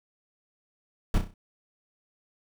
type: noise with echo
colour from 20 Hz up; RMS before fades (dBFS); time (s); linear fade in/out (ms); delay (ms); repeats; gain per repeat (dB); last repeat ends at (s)
brown; -21; 1.14-1.18; 2; 32; 5; -7; 1.34
effects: none